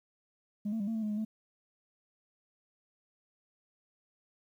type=tone with pitch steps; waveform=sine; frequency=207 / 224.1 / 200.3 / 225.4 / 220.8 / 212.1 / 209.4 / 218.2 Hz; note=G#3 / A3 / G3 / A3 / A3 / G#3 / G#3 / A3; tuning=-5 / +32 / +38 / +42 / +6 / +37 / +15 / -14 cents; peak=-29 dBFS; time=0.65-1.25 s; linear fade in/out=10 ms; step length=75 ms; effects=tanh soft clip ceiling -29 dBFS + 11-bit